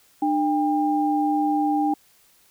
sine tone pair together, 300.3 / 800 Hz, D4 / G5, +39 / +35 cents, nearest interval octave + perfect fourth, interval 1696 cents, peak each -21 / -22 dBFS, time 0.22-1.94 s, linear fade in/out 5 ms, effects white hiss -58 dBFS RMS until 2.5 s

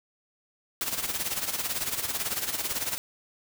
white noise with tremolo, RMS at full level -28 dBFS, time 0.81-2.98 s, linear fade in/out 0 ms, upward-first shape sine, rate 18 Hz, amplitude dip 70%, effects none

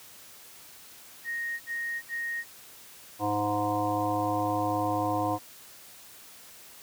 sine tone bursts, 1864.7 Hz, A#6, in tune, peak -30 dBFS, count 3, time 1.24-2.444 s, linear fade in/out 50 ms, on 360 ms, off 62 ms
harmonic tone, 103.83 Hz, G#2, in tune, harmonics 1 / 3 / 5 / 7 / 9 / 10, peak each -35 / -31 / -34 / -30 / -34 / -34 dBFS, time 3.19-5.39 s, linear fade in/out 50 ms
effects white hiss -50 dBFS RMS until 6.82 s + high-pass 60 Hz 12 dB/octave

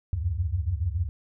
sine tone cluster, 73 / 87.6 / 94.5 Hz, D2 / F2 / F#2, -10 / +6 / +37 cents, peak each -29 dBFS, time 0.13-1.09 s, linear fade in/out 0 ms, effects none

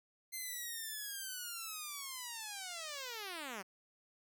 5% pulse linear sweep, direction down, 2093 to 179.3 Hz, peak -31 dBFS, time 0.32-3.63 s, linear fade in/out 20 ms, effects none

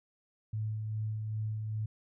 sine tone with tremolo, 108.3 Hz, A2, 27 cents flat, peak -31 dBFS, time 0.53-1.86 s, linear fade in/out 5 ms, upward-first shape sine, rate 2.5 Hz, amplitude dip 30%, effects none

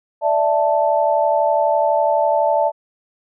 sine chord, D suspended second, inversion none, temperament equal, 587.3 / 659.3 / 880 Hz, D5 / E5 / A5, 0 / 0 / 0 cents, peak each -18 dBFS, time 0.21-2.72 s, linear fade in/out 50 ms, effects none

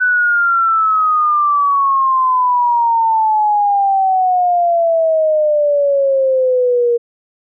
sine exponential sweep, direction down, 1501 to 470 Hz, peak -10 dBFS, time 0-6.98 s, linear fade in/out 20 ms, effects none

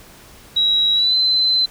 sine tone with pitch glide, 3865 to 4059 Hz, B7 to B7, -38 to +47 cents, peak -13 dBFS, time 0.56-1.66 s, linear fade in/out 10 ms, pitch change +85 cents, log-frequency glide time 0.94-1.16 s, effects pink hiss -44 dBFS RMS until 1.7 s

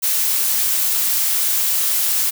blue noise, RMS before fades -18 dBFS, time 0.02-2.31 s, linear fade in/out 20 ms, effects none

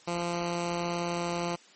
10% pulse tone, 172.7 Hz, F3, 19 cents flat, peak -21 dBFS, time 0.07-1.56 s, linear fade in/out 10 ms, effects white hiss -56 dBFS RMS until 1.75 s + MP3 32 kbps

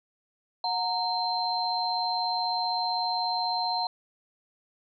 sine tone cluster, 729 / 925 / 4128 Hz, F#5 / A#5 / C8, -26 / -14 / -24 cents, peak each -30 dBFS, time 0.64-3.87 s, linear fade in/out 2 ms, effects none

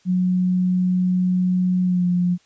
sine tone with pitch glide, 182.4 to 177.72 Hz, F#3 to F3, -24 to +31 cents, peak -16 dBFS, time 0.05-2.38 s, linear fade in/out 50 ms, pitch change -45 cents, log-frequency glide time 1.84-2.06 s, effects white hiss -59 dBFS RMS until 2.45 s + resampled to 16000 Hz

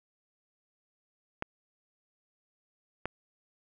clicks, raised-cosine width 0.5 ms, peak -17 dBFS, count 2, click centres 1.424 / 3.056 s, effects none

